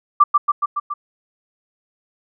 sine tone with echo, 1174.7 Hz, D6, in tune, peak -6 dBFS, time 0.2-0.24 s, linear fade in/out 10 ms, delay 140 ms, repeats 5, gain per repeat -3 dB, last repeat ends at 0.94 s, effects none

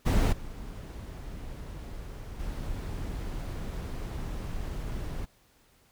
brown noise with level steps, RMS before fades -22 / -40 / -35 dBFS, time 0.05-5.26 s, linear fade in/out 20 ms, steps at 0.32 / 2.39 s, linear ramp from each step 10 ms, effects pink hiss -64 dBFS RMS until 5.91 s

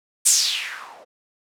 violet noise with low-pass filter sweep, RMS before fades -22 dBFS, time 0.25-1.05 s, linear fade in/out 20 ms, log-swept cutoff 8900 to 530 Hz, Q 4, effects none

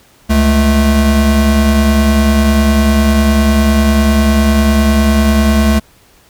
square tone pair together, 69.3 / 217.9 Hz, C#2 / A3, 0 / -17 cents, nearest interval octave + minor sixth, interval 1983 cents, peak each -11 dBFS, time 0.29-5.8 s, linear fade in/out 20 ms, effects pink hiss -47 dBFS RMS until 6.29 s

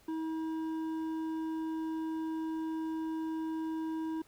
sine tone with hard clipping, 320 Hz, D#4, 49 cents sharp, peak -35 dBFS, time 0.08-4.22 s, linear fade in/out 5 ms, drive 7 dB, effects pink hiss -64 dBFS RMS until 4.27 s

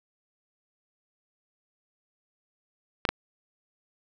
clicks, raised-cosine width 0.3 ms, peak -6 dBFS, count 2, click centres 3.052 / 3.09 s, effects none

